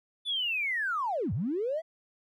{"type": "linear two-way sweep", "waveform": "triangle", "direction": "down then up", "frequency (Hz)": [3520, 85, 673], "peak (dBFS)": -24, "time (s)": [0.25, 1.82], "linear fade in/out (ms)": 50, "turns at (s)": 1.33, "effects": ["tanh soft clip ceiling -26 dBFS"]}